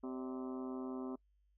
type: harmonic tone with a mistuned harmonic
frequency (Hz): 129.1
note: C3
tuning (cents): -23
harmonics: 2 / 3 / 4 / 5 / 6 / 7 / 8 / 9 / 10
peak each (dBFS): -41 / -46 / -55 / -54 / -57 / -60 / -56 / -58 / -62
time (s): 0.03-1.16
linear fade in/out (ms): 10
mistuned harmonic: 4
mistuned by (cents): +140
effects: noise-tail reverb RT60 0.1 s tail -24 dB re dry + added 50 Hz sine -70 dBFS peak until 1.57 s